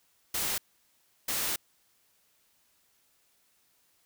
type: noise bursts at uneven times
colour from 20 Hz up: white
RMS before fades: -31 dBFS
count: 2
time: 0.34-0.58 / 1.28-1.56 s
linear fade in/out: 5 ms
effects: white hiss -69 dBFS RMS until 4.05 s